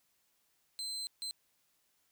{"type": "tone bursts at uneven times", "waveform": "35% pulse", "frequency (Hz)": 4100, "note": "C8", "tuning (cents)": -36, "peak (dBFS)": -36, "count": 2, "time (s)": [[0.79, 1.07], [1.22, 1.31]], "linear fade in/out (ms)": 0, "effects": ["white hiss -75 dBFS RMS until 2.11 s"]}